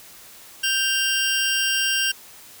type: tone pair together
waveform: 25% pulse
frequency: 1568.1 / 2794 Hz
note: G6 / F7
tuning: 0 / 0 cents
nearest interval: minor seventh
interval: 1000 cents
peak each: -19 / -18 dBFS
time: 0.63-2.12 s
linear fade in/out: 10 ms
effects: white hiss -45 dBFS RMS until 2.6 s